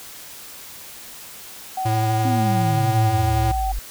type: tone with pitch glide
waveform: sine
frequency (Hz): 756 to 763.5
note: F#5 to G5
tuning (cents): +37 to -46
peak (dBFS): -22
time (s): 1.77-3.72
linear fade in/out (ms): 5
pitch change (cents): +17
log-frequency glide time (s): 2.24-2.52
type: tone with vibrato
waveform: square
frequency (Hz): 110.5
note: A2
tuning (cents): +8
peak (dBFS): -20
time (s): 1.85-3.52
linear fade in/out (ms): 10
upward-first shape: sine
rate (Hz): 12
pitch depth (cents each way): 21
type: exponential sweep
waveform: sine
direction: down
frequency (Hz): 270 to 45.08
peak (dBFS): -22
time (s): 2.25-3.79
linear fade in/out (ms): 0
effects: white hiss -39 dBFS RMS until 3.9 s